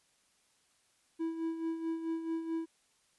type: tone with tremolo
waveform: triangle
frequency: 327.2 Hz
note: E4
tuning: 13 cents flat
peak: -29 dBFS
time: 1.19-2.66 s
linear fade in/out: 20 ms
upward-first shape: sine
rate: 4.6 Hz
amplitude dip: 60%
effects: white hiss -71 dBFS RMS until 3.18 s + resampled to 24000 Hz